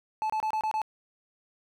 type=tone bursts; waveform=triangle; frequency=868 Hz; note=A5; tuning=24 cents flat; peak=-24 dBFS; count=6; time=0.22-0.817 s; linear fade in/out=0 ms; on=77 ms; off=27 ms; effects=none